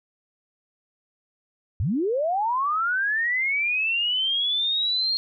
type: linear sweep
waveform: sine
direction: up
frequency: 72.4 to 4269 Hz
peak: -21 dBFS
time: 1.8-5.17 s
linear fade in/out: 0 ms
effects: none